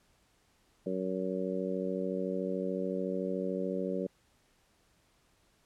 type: harmonic tone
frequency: 93.7 Hz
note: F#2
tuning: 22 cents sharp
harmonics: 2 / 3 / 4 / 5 / 6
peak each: -36 / -39 / -38 / -37 / -38 dBFS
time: 0.86-4.07 s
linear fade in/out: 5 ms
effects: pink hiss -69 dBFS RMS until 5.65 s + low-pass 11000 Hz 12 dB/octave